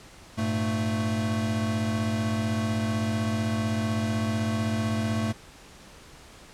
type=tone cluster; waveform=square; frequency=101.1 / 116.9 / 221.8 Hz; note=G#2 / A#2 / A3; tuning=-46 / +5 / +14 cents; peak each=-30 / -34 / -28 dBFS; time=0.37-5.33 s; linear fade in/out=20 ms; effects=pink hiss -49 dBFS RMS until 6.53 s + low-pass 9000 Hz 12 dB/octave